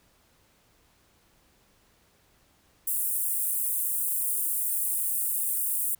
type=high-pass noise; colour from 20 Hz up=pink; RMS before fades=-28 dBFS; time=2.87-5.95 s; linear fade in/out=5 ms; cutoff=8900 Hz; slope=48 dB/octave; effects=pink hiss -64 dBFS RMS until 5.99 s

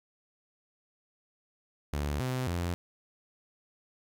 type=tone with pitch steps; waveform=sawtooth; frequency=72.9 / 128.2 / 86.8 Hz; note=D2 / C3 / F2; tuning=-12 / -35 / -10 cents; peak=-26 dBFS; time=1.93-2.74 s; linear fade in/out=0 ms; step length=270 ms; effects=11-bit

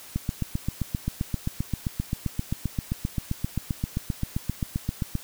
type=click train; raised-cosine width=5 ms; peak=-13 dBFS; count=39; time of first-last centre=0.16-5.153 s; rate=7.61 Hz; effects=white hiss -45 dBFS RMS until 5.23 s

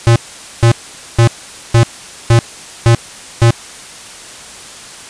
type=tone bursts; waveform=square; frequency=116.54 Hz; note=A#2; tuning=in tune; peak=-5 dBFS; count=7; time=0.07-3.506 s; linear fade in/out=0 ms; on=88 ms; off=470 ms; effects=white hiss -32 dBFS RMS until 5.09 s + resampled to 22050 Hz

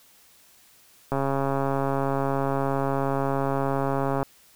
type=click train; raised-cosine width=1 ms; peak=-12 dBFS; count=427; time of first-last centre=1.12-4.229 s; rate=137 Hz; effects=white hiss -56 dBFS RMS until 4.55 s

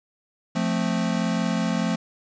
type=chord; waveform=square; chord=F major; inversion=none; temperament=equal with one note detuned; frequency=175.12 / 220 / 261.6 Hz; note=F3 / A3 / C4; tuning=+5 / 0 / 0 cents; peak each=-26 / -26 / -30 dBFS; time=0.55-1.96 s; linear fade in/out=10 ms; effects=resampled to 16000 Hz + 8-bit

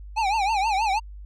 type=tone with vibrato; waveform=square; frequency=830.6 Hz; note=G#5; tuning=in tune; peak=-21 dBFS; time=0.16-1 s; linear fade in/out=20 ms; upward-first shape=triangle; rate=6.3 Hz; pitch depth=190 cents each way; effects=added 50 Hz sine -37 dBFS peak until 1.25 s + low-pass 5000 Hz 12 dB/octave

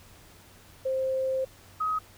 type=tone pair in turn; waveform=sine; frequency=526 / 1264.1 Hz; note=C5 / D#6; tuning=+9 / +27 cents; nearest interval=octave + minor third; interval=1518 cents; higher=second; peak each=-25 dBFS; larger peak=neither; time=0.85-1.45 / 1.8-1.99 s; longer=first; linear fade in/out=10 ms; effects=added 94 Hz sine -57 dBFS peak until 2.17 s + pink hiss -54 dBFS RMS until 2.17 s

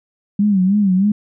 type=tone with vibrato; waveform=sine; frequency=196 Hz; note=G3; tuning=in tune; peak=-11 dBFS; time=0.39-1.12 s; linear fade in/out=5 ms; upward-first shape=sine; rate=3.2 Hz; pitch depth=120 cents each way; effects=none

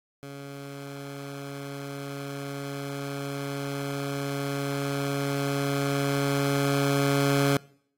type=tone with level ramp; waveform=15% pulse; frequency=140 Hz; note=C#3; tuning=18 cents sharp; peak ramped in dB=-32 to -14 dBFS; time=0.23-7.57 s; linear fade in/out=0 ms; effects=noise-tail reverb RT60 0.6 s tail -22 dB re dry + AAC 48 kbps

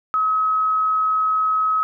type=tone; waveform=sine; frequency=1278 Hz; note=D#6; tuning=46 cents sharp; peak=-16 dBFS; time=0.14-1.83 s; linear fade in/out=0 ms; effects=none

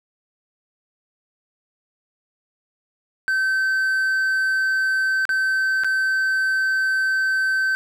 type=tone with dropouts; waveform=triangle; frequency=1543 Hz; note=G6; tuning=28 cents flat; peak=-16 dBFS; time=3.28-7.75 s; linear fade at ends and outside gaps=0 ms; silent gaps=5.253-5.292 / 5.836-5.845 s; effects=none

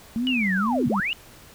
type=tone with vibrato; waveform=sine; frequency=220 Hz; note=A3; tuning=in tune; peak=-22 dBFS; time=0.16-1 s; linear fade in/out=0 ms; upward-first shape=sine; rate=2 Hz; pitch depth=280 cents each way
type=linear two-way sweep; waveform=sine; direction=down then up; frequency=2970 to 102.4 to 2970 Hz; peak=-23 dBFS; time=0.27-1.13 s; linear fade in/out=0 ms; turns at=0.88 s
effects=pink hiss -48 dBFS RMS until 1.54 s

